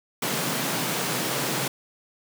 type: high-pass noise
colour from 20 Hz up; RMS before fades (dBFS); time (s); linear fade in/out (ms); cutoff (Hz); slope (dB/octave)
pink; -27; 0.22-1.68; 5; 120; 96
effects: none